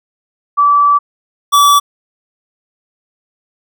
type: tone pair in turn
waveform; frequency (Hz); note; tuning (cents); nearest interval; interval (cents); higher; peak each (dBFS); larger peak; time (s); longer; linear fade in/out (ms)
sine / square; 1156 / 1151.5; D6 / D6; -28 / -34; unison; 6; first; -6; neither; 0.57-0.99 / 1.52-1.8; first; 20
effects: none